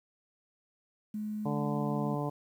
sine tone, 212.3 Hz, G#3, 38 cents sharp, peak -33 dBFS, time 1.14-2.15 s, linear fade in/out 5 ms
harmonic tone, 145.8 Hz, D3, 12 cents flat, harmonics 1 / 2 / 3 / 4 / 5 / 6 / 7, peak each -34 / -37 / -39 / -40 / -41 / -42 / -42 dBFS, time 1.45-2.3 s, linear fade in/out 10 ms
effects 10-bit

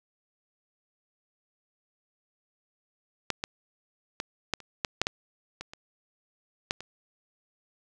clicks, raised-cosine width 0.2 ms, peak -9 / -13 / -14 / -9 / -29 / -9 / -6 / -10 / -20 / -25 / -9 / -23 dBFS, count 12, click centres 3.303 / 3.439 / 4.201 / 4.537 / 4.603 / 4.848 / 5.016 / 5.069 / 5.61 / 5.735 / 6.709 / 6.806 s, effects none

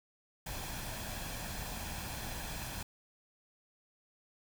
pink noise with comb filter, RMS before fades -41 dBFS, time 0.46-2.83 s, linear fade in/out 5 ms, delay 1.2 ms, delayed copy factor +0.5, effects none

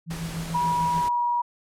sine tone with tremolo, 164.81 Hz, E3, in tune, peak -27 dBFS, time 0.06-1.03 s, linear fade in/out 50 ms, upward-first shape sine, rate 6.8 Hz, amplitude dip 70%
pink noise, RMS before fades -37 dBFS, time 0.1-1.09 s, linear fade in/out 10 ms
sine tone with pitch glide, 967 to 960.3 Hz, B5 to B5, -37 to -49 cents, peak -21 dBFS, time 0.54-1.42 s, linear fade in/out 10 ms, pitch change -12 cents, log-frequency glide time 1.02-1.22 s
effects low-pass 12000 Hz 12 dB/octave

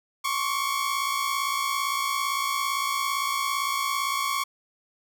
sawtooth tone pair together, 1081 / 1138.7 Hz, C#6 / C#6, -44 / +46 cents, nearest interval minor second, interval 90 cents, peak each -24 / -24 dBFS, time 0.24-4.44 s, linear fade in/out 10 ms, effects none

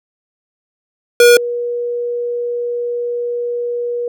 square / sine tone pair in turn, 480.4 / 480.4 Hz, B4 / B4, -48 / -48 cents, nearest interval unison, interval 0 cents, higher neither, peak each -5 / -17 dBFS, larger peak first, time 1.2-1.37 / 1.37-4.08 s, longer second, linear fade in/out 2 ms, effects none

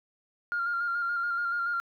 sine tone with vibrato, 1400 Hz, F6, 4 cents sharp, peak -26 dBFS, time 0.52-1.8 s, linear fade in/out 0 ms, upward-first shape square, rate 7 Hz, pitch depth 23 cents each way, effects tanh soft clip ceiling -22 dBFS + 11-bit

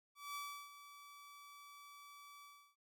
sawtooth tone with ADSR envelope, 1152 Hz, D6, 34 cents flat, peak -39 dBFS, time 0.15-2.76 s, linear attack 200 ms, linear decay 340 ms, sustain -13 dB, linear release 330 ms, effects none

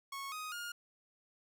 sawtooth tone with pitch steps, 1101 / 1250.2 / 1419.6 Hz, C#6 / D#6 / F6, -12 / +8 / +28 cents, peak -37 dBFS, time 0.12-0.72 s, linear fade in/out 5 ms, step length 200 ms, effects none

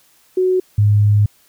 sine tone pair in turn, 370 / 103.83 Hz, F#4 / G#2, 0 / 0 cents, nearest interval octave + minor seventh, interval 2200 cents, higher first, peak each -12 / -9 dBFS, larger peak second, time 0.37-0.6 / 0.78-1.26 s, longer second, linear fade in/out 5 ms, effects white hiss -54 dBFS RMS until 1.48 s

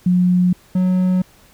sine / triangle tone pair in turn, 180 / 183.89 Hz, F#3 / F#3, -47 / -10 cents, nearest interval unison, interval 37 cents, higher second, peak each -11 dBFS, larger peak neither, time 0.06-0.53 / 0.75-1.22 s, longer neither, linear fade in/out 5 ms, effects pink hiss -50 dBFS RMS until 1.53 s

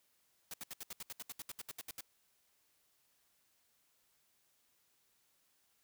white noise bursts, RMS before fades -45 dBFS, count 16, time 0.51-2.008 s, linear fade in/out 2 ms, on 28 ms, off 70 ms, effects white hiss -75 dBFS RMS until 5.83 s

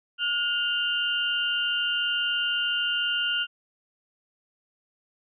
sine tone cluster, 1434 / 2808 / 3067 Hz, F6 / F7 / G7, +45 / +9 / -38 cents, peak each -28 / -26 / -32 dBFS, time 0.18-3.47 s, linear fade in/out 50 ms, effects none

